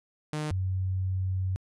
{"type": "tone pair in turn", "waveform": ["sawtooth", "sine"], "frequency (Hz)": [152.1, 93.7], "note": ["D#3", "F#2"], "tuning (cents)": [-39, 22], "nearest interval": "minor sixth", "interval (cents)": 839, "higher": "first", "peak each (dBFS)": -26, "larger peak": "neither", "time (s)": [[0.33, 0.51], [0.51, 1.56]], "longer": "second", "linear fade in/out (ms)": 0, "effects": ["resampled to 24000 Hz"]}